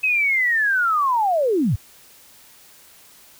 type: linear sweep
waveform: sine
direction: down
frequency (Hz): 2579 to 77.3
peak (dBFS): -16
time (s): 0.03-1.76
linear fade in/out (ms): 10
effects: white hiss -49 dBFS RMS until 3.39 s